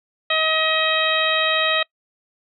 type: harmonic tone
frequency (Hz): 634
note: D#5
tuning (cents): +32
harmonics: 1 / 2 / 3 / 4 / 5 / 6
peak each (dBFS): -24 / -24 / -24 / -24 / -24 / -24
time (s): 0.3-1.83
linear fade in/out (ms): 5
effects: noise-tail reverb RT60 0.1 s tail -25 dB re dry